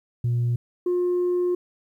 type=tone pair in turn; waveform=sine; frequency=120 / 356.6 Hz; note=B2 / F4; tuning=-49 / +36 cents; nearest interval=octave + perfect fifth; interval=1885 cents; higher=second; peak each=-18 dBFS; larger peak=neither; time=0.24-0.56 / 0.86-1.55 s; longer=second; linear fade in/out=5 ms; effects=tanh soft clip ceiling -18 dBFS + 10-bit